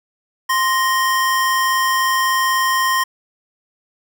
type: tone pair together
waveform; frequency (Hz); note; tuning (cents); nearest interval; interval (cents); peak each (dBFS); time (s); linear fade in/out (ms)
square; 1046.5 / 1862.9; C6 / A#6; 0 / -2; minor seventh; 998; -17 / -20; 0.49-3.04; 10
effects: none